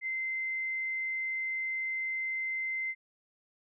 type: tone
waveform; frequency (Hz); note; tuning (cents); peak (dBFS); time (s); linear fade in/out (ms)
sine; 2074; C7; -16; -31; 0.01-2.95; 50
effects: none